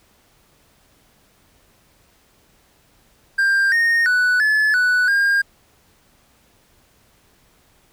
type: tone with pitch steps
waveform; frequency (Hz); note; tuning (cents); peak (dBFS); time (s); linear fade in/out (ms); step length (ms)
triangle; 1590 / 1849 / 1484 / 1723 / 1484 / 1612; G6 / A#6 / F#6 / A6 / F#6 / G6; +24 / -15 / +5 / -37 / +5 / +48; -12; 3.38-5.42; 10; 340
effects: pink hiss -57 dBFS RMS until 7.92 s